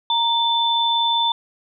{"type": "tone pair together", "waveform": "sine", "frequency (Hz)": [932.3, 3527], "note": ["A#5", "A7"], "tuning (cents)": [0, 3], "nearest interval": "octave + major seventh", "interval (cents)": 2303, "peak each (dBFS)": [-19, -19], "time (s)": [0.1, 1.32], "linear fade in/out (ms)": 2, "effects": []}